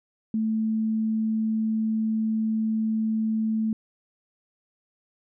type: tone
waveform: sine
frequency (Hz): 220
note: A3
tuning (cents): 0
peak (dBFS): -22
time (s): 0.34-3.73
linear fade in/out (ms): 2
effects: none